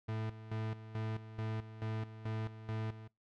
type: tone with tremolo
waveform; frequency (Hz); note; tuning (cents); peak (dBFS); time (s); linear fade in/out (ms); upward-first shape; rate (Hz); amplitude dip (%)
40% pulse; 110; A2; 0; -35; 0.08-3.08; 10; square; 2.3; 75
effects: noise-tail reverb RT60 0.2 s tail -24 dB re dry + low-pass 3000 Hz 12 dB/octave